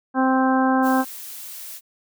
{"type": "harmonic tone", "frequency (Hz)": 261.6, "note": "C4", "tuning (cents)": 0, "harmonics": [1, 2, 3, 4, 5, 6], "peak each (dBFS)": [-18, -26, -22, -25, -30, -28], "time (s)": [0.14, 1.05], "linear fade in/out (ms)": 50}
{"type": "noise", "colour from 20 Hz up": "blue", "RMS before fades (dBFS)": -36, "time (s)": [0.82, 1.81], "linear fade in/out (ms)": 50}
{"effects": []}